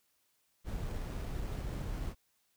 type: noise with sample-and-hold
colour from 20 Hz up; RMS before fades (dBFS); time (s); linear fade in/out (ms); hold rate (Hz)
brown; -38; 0.64-2.15; 50; 7350
effects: white hiss -75 dBFS RMS until 2.56 s